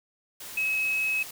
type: tone in noise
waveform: sine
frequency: 2565 Hz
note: E7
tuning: 48 cents flat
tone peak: -24 dBFS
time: 0.57-1.23 s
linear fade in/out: 5 ms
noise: white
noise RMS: -41 dBFS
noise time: 0.4-1.31 s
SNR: +14 dB
effects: none